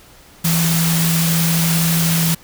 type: tone in noise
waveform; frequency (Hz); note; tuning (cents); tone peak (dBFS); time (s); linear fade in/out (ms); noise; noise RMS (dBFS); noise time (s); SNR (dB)
sine; 165.6; E3; +8; -15; 0.44-2.35; 10; white; -20; 0.44-2.35; +2
effects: pink hiss -45 dBFS RMS until 2.43 s